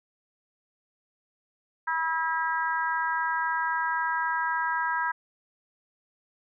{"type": "harmonic tone", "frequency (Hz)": 323.8, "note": "E4", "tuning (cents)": -31, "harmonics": [3, 4, 5, 6], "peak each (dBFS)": [-28, -33, -29, -38], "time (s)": [1.87, 5.12], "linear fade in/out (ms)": 10, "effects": []}